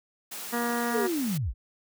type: high-pass noise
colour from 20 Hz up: white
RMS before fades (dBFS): -38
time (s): 0.31-1.38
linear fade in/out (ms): 10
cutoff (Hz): 150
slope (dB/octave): 96
type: harmonic tone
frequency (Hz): 237.6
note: A#3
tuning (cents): +33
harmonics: 1 / 2 / 3 / 4 / 5 / 6 / 7 / 8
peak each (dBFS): -30 / -33 / -35 / -36 / -37 / -38 / -38 / -39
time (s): 0.52-1.08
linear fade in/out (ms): 20
type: linear sweep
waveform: sine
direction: down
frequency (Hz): 489.8 to 34.29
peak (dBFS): -26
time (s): 0.9-1.54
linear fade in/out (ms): 50
effects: none